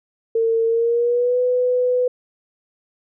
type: tone with pitch glide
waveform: sine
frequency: 454.3 to 498.3 Hz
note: A#4 to B4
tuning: -45 to +15 cents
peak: -15 dBFS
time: 0.35-2.08 s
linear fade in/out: 5 ms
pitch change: +160 cents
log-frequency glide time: 0.66-1.39 s
effects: none